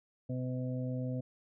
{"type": "harmonic tone", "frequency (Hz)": 127.2, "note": "C3", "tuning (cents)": -48, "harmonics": [1, 2, 4, 5], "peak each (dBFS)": [-35, -38, -43, -48], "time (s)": [0.29, 1.21], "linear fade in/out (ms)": 10, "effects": []}